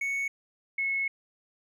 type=tone pair in turn; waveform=triangle / sine; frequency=2217 / 2188 Hz; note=C#7 / C#7; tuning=0 / -23 cents; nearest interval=unison; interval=23 cents; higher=first; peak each=-26 dBFS; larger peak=neither; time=0.01-0.28 / 0.78-1.08 s; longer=second; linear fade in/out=5 ms; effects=none